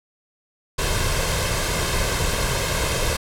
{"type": "noise with comb filter", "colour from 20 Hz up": "pink", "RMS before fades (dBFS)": -22, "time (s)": [0.78, 3.17], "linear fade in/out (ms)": 10, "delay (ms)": 1.9, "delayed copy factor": 0.55, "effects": ["low-pass 11000 Hz 12 dB/octave"]}